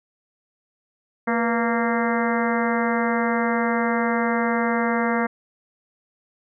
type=harmonic tone with a mistuned harmonic; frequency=231.1 Hz; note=A#3; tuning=15 cents flat; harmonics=1 / 2 / 3 / 4 / 5 / 6 / 7 / 8 / 9; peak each=-23 / -26 / -28 / -29 / -30 / -31 / -31 / -32 / -33 dBFS; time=1.27-5.27 s; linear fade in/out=10 ms; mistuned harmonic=2; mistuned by=+71 cents; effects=none